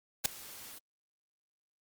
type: noise with ADSR envelope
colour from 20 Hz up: white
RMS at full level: -24 dBFS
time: 0.24-0.79 s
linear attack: 17 ms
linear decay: 3 ms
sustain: -24 dB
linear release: 14 ms
effects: Opus 48 kbps